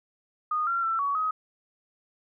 sine tone with pitch steps, 1232 / 1372 / 1337 / 1127 / 1264 Hz, D#6 / F6 / E6 / C#6 / D#6, -17 / -31 / +24 / +28 / +27 cents, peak -24 dBFS, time 0.51-1.31 s, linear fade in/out 5 ms, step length 160 ms, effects none

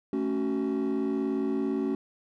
triangle chord, F# minor, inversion first, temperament equal with one note detuned, 220 / 277.2 / 375.4 Hz, A3 / C#4 / F#4, 0 / 0 / +25 cents, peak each -29 / -26 / -28 dBFS, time 0.13-1.95 s, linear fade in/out 2 ms, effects tanh soft clip ceiling -19 dBFS

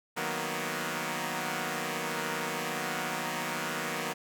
5% pulse chord, B major seventh, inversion first, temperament equal, 155.56 / 185 / 233.1 / 246.9 Hz, D#3 / F#3 / A#3 / B3, 0 / 0 / 0 / 0 cents, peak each -26 dBFS, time 0.16-4.14 s, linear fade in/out 20 ms, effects none

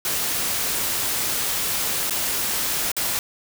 white noise with dropouts, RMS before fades -24 dBFS, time 0.05-3.19 s, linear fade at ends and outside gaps 1 ms, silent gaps 2.098-2.107 / 2.917-2.966 s, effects none

